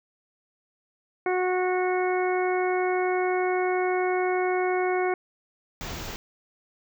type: harmonic tone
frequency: 366.3 Hz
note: F#4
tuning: 17 cents flat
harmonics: 1 / 2 / 3 / 4 / 5 / 6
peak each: -24 / -28 / -35 / -35 / -39 / -34 dBFS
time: 1.26-5.14 s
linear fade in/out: 2 ms
type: band-stop noise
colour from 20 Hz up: pink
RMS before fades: -35 dBFS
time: 5.81-6.16 s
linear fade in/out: 0 ms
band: 7500 to 14000 Hz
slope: 96 dB/octave
effects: none